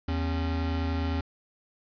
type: tone pair together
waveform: square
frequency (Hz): 81.2 / 273.4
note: E2 / C#4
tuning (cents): -26 / -24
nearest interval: octave + major sixth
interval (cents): 2102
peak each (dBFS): -28 / -34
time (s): 0.08-1.21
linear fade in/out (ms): 5
effects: resampled to 11025 Hz + 10-bit